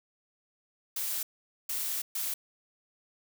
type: noise bursts at uneven times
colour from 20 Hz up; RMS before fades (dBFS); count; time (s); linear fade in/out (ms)
blue; -33; 3; 0.96-1.23 / 1.69-2.02 / 2.15-2.34; 5
effects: none